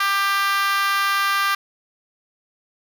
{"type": "tone with high-pass filter", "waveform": "5% pulse", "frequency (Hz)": 395.7, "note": "G4", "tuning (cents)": 16, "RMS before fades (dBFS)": -20, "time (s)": [0, 1.55], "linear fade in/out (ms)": 5, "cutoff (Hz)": 1300, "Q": 8.1, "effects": []}